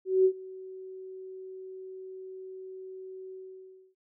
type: tone with ADSR envelope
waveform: sine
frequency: 376.5 Hz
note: F#4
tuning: 30 cents sharp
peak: -17 dBFS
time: 0.05-3.95 s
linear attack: 200 ms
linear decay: 73 ms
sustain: -23 dB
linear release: 630 ms
effects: none